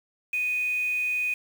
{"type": "tone with quantisation", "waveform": "sine", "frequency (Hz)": 2489, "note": "D#7", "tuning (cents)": 0, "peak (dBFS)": -24, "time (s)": [0.33, 1.34], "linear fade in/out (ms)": 5, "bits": 7, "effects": []}